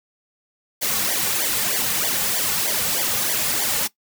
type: noise with flanger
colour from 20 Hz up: white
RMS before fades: -22 dBFS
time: 0.81-3.88 s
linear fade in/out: 20 ms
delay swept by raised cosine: 0.74 to 3.14 ms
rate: 3.2 Hz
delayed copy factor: -0.95
effects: noise-tail reverb RT60 0.1 s tail -18 dB re dry